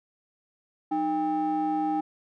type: ring-modulated tone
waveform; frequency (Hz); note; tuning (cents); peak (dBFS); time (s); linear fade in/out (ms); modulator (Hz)
triangle; 245.9; B3; -7; -19; 0.91-2.01; 10; 554
effects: none